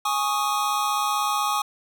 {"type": "chord", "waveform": "square", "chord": "Ab suspended fourth", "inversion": "none", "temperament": "equal", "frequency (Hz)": [830.6, 1108.7, 1244.5], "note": ["Ab5", "Db6", "Eb6"], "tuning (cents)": [0, 0, 0], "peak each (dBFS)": -27, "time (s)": [0.05, 1.62], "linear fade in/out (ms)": 5, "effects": []}